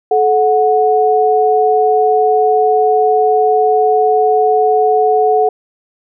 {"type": "tone pair together", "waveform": "sine", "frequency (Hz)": [432.3, 734.4], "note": ["A4", "F#5"], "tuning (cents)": [-31, -13], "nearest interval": "major sixth", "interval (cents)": 918, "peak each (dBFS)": -11, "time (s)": [0.11, 5.49], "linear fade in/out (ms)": 5, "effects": []}